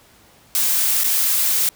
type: noise with dropouts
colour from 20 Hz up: blue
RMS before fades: -18 dBFS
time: 0.55-1.69 s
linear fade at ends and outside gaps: 1 ms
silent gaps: 1.036-1.042 s
effects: pink hiss -51 dBFS RMS until 1.75 s + high-pass 60 Hz 12 dB/octave